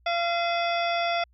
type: harmonic tone with a mistuned harmonic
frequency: 686 Hz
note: F5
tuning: 31 cents flat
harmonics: 1 / 2 / 3 / 4 / 5 / 7 / 8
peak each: -25 / -32 / -33 / -35 / -34 / -41 / -43 dBFS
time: 0.06-1.24 s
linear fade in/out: 5 ms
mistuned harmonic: 4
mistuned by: -130 cents
effects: added 60 Hz sine -58 dBFS peak until 1.33 s